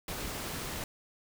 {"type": "noise", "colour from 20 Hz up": "pink", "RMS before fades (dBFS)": -38, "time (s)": [0.08, 0.84], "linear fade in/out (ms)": 2, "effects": []}